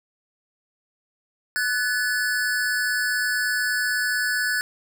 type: tone pair together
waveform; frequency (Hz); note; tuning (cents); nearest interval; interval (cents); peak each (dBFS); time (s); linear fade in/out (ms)
square; 1492 / 1720.8; F#6 / A6; +14 / -39; major second; 247; -25; 1.56-4.61; 0
effects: none